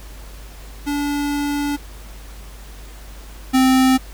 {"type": "tone pair in turn", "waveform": "square", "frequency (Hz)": [288.4, 260.6], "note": ["D4", "C4"], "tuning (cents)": [-31, -7], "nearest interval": "major second", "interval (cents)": 176, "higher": "first", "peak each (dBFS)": [-20, -12], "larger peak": "second", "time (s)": [[0.86, 1.77], [3.53, 3.98]], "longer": "first", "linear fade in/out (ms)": 20, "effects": ["added 50 Hz sine -35 dBFS peak until 4.13 s", "pink hiss -43 dBFS RMS until 4.13 s"]}